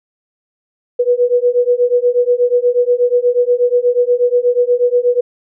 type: beating tone pair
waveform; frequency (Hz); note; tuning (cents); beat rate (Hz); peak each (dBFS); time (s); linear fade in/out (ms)
sine; 484.8 / 493.1; B4 / B4; -32 / -3; 8.3; -13; 0.99-5.21; 10
effects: none